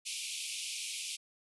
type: band-pass noise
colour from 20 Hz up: pink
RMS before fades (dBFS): -40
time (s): 0.05-1.17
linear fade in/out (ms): 20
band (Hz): 2300 to 11000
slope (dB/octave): 96
effects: none